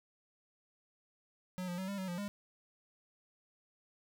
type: tone with pitch steps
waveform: square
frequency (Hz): 183.2 / 176.3 / 188.7 / 199.7 / 188.4 / 175.3 / 203.2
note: F#3 / F3 / F#3 / G3 / F#3 / F3 / G#3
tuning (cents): -17 / +17 / +34 / +32 / +32 / +7 / -38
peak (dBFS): -38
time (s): 1.58-2.28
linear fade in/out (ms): 0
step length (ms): 100
effects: none